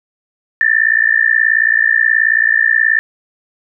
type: tone with amplitude modulation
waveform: sine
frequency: 1780 Hz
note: A6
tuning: 20 cents sharp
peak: -5 dBFS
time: 0.61-2.99 s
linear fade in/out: 0 ms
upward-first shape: sine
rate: 58.6 Hz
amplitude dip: 95%
effects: none